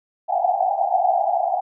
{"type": "band-pass noise", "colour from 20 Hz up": "white", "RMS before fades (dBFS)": -20, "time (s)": [0.28, 1.61], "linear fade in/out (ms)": 20, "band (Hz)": [680, 790], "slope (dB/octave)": 96, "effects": []}